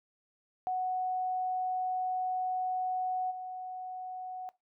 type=tone with level steps; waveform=sine; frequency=740 Hz; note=F#5; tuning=in tune; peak=-29 / -37 dBFS; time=0.67-4.49 s; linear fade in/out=0 ms; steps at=3.3 s; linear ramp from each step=20 ms; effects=noise-tail reverb RT60 0.2 s tail -19 dB re dry